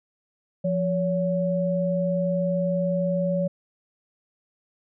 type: tone pair together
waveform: sine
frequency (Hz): 174.61 / 564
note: F3 / C#5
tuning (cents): 0 / +30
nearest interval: octave + minor sixth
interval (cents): 2030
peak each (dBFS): -24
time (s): 0.64-3.48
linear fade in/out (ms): 10
effects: none